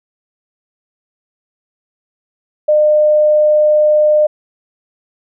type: tone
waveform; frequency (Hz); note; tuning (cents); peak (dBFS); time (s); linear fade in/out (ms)
sine; 605; D#5; -49; -7; 2.68-4.27; 10
effects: none